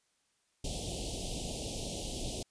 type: band-stop noise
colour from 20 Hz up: pink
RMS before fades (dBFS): -38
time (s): 0.64-2.43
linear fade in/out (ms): 5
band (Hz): 750 to 2800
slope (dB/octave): 48
effects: white hiss -75 dBFS RMS until 2.5 s + resampled to 22050 Hz